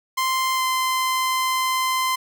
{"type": "tone with pitch glide", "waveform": "sawtooth", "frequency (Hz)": [1044, 1035.6], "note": ["C6", "C6"], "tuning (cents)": [-4, -18], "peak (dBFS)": -16, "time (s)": [0.17, 2.16], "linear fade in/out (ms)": 10, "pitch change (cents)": -14, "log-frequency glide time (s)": [0.54, 0.61], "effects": []}